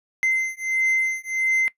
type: beating tone pair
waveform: triangle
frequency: 2071 / 2072.5 Hz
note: C7 / C7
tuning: -18 / -17 cents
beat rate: 1.5 Hz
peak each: -22 dBFS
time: 0.23-1.68 s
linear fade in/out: 0 ms
effects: noise-tail reverb RT60 0.1 s tail -19 dB re dry + resampled to 32000 Hz